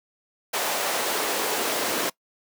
pink noise with high-pass filter sweep, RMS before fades -26 dBFS, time 0.53-2.1 s, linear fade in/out 10 ms, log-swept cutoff 570 to 360 Hz, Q 1.3, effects noise-tail reverb RT60 0.1 s tail -22 dB re dry

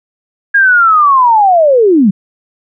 sine linear sweep, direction down, 1644 to 176.4 Hz, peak -4 dBFS, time 0.54-2.11 s, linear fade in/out 10 ms, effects none

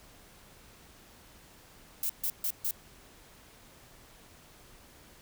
violet noise bursts, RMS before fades -31 dBFS, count 4, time 2.03-2.71 s, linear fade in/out 2 ms, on 65 ms, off 140 ms, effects pink hiss -56 dBFS RMS until 5.21 s

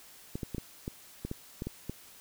clicks, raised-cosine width 3 ms, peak -22 dBFS, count 10, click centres 0.355 / 0.432 / 0.547 / 0.582 / 0.879 / 1.25 / 1.314 / 1.621 / 1.67 / 1.896 s, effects white hiss -54 dBFS RMS until 2.2 s

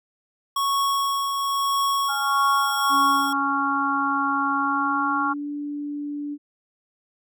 square tone with tremolo, 1107 Hz, C#6, 3 cents flat, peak -20 dBFS, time 0.56-3.33 s, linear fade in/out 5 ms, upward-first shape triangle, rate 0.98 Hz, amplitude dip 40%
sine chord, Db major, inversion second, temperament just, 831.5 / 1108.7 / 1385.9 Hz, Ab5 / Db6 / F6, +2 / 0 / -14 cents, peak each -28 / -24 / -25 dBFS, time 2.08-5.34 s, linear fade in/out 20 ms
sine tone with pitch glide, 279 to 291.2 Hz, C#4 to D4, +11 to -15 cents, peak -27 dBFS, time 2.89-6.38 s, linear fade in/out 50 ms, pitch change +74 cents, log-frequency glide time 4.53-5.5 s
effects none

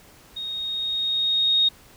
sine tone with level ramp, 3729 Hz, A#7, in tune, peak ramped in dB -29 to -15 dBFS, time 0.36-1.69 s, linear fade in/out 10 ms, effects pink hiss -51 dBFS RMS until 1.96 s

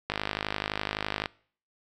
click train, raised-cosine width 0.3 ms, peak -12 dBFS, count 61, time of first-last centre 0.1-1.258 s, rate 51.8 Hz, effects noise-tail reverb RT60 0.5 s tail -23 dB re dry

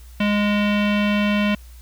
square tone with low-pass filter, 206.6 Hz, G#3, 9 cents flat, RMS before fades -19 dBFS, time 0.2-1.55 s, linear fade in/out 5 ms, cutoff 2800 Hz, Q 3.3, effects added 60 Hz sine -39 dBFS peak until 1.81 s + white hiss -52 dBFS RMS until 1.81 s

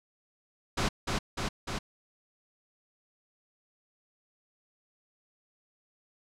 pink noise with echo, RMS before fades -28 dBFS, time 0.77-0.89 s, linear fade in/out 10 ms, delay 300 ms, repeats 3, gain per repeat -2 dB, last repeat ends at 1.79 s, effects low-pass 6000 Hz 12 dB/octave

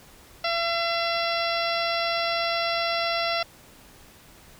harmonic tone, 677 Hz, E5, 46 cents sharp, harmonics 1 / 2 / 3 / 4 / 5 / 6 / 7 / 8, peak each -27 / -30 / -32 / -33 / -34 / -35 / -35 / -36 dBFS, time 0.44-3.43 s, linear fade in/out 5 ms, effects pink hiss -51 dBFS RMS until 4.59 s

